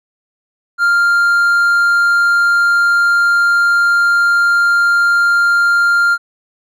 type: tone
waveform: triangle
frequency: 1396.9 Hz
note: F6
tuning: in tune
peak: -7 dBFS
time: 0.78-6.18 s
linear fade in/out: 50 ms
effects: none